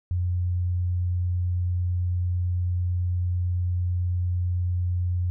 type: tone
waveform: sine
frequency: 89.1 Hz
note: F2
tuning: 35 cents sharp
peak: -22 dBFS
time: 0.11-5.3 s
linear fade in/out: 0 ms
effects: none